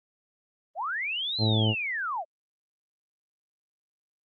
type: linear two-way sweep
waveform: sine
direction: up then down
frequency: 574 to 4186 to 574 Hz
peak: -28 dBFS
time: 0.75-2.25 s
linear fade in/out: 50 ms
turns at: 1.4 s
type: harmonic tone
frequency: 109.2 Hz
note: A2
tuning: 13 cents flat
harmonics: 1 / 2 / 3 / 4 / 5 / 6 / 7 / 8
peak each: -23 / -29 / -33 / -35 / -37 / -39 / -40 / -41 dBFS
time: 1.38-1.75 s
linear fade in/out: 50 ms
effects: Opus 24 kbps